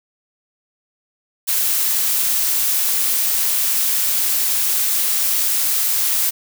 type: noise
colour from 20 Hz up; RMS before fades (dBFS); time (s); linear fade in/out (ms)
blue; -18; 1.47-6.31; 20
effects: none